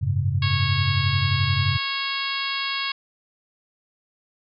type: chord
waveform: sine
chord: F# suspended second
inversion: none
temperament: equal with one note detuned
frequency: 92.5 / 103.83 / 135.9 Hz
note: F#2 / G#2 / C#3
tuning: 0 / 0 / -34 cents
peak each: -24 dBFS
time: 0.01-1.78 s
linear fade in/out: 20 ms
type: harmonic tone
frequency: 550 Hz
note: C#5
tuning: 14 cents flat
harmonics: 2 / 3 / 4 / 5 / 6 / 7 / 8 / 9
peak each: -31 / -34 / -31 / -32 / -31 / -34 / -33 / -36 dBFS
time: 0.42-2.92 s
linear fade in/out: 5 ms
effects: none